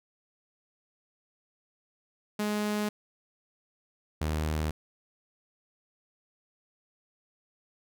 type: tone pair in turn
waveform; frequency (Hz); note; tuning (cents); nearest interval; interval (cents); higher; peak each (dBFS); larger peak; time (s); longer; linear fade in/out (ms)
sawtooth; 209.5 / 77.44; G#3 / D#2; +15 / -8; octave + perfect fourth; 1723; first; -24; neither; 2.39-2.89 / 4.21-4.71; neither; 5
effects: none